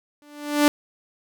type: tone with exponential growth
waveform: sawtooth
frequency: 293.7 Hz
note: D4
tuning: in tune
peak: -8 dBFS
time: 0.22-0.68 s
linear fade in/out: 0 ms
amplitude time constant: 99 ms
effects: none